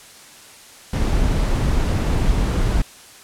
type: noise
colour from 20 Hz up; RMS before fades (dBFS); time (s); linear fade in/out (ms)
brown; -18; 0.93-2.82; 5
effects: white hiss -43 dBFS RMS until 3.23 s + low-pass 10000 Hz 12 dB/octave